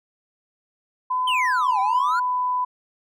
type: tone with pitch glide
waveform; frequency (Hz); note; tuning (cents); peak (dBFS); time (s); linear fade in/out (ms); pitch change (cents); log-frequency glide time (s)
sine; 1010 to 998.4; B5 to B5; +39 to +19; -20; 1.1-2.65; 10; -20; 1.29-2.1
type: exponential two-way sweep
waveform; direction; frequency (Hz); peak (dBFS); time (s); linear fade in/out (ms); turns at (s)
triangle; down then up; 3188 to 756 to 1472; -20; 1.27-2.2; 10; 1.8
effects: none